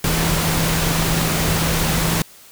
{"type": "tone in noise", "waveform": "sine", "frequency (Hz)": 163, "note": "E3", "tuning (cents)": -19, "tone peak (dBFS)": -21, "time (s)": [0.04, 2.22], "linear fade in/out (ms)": 2, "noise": "pink", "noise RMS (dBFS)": -20, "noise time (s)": [0.04, 2.22], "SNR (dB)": -4, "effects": ["white hiss -45 dBFS RMS until 2.51 s"]}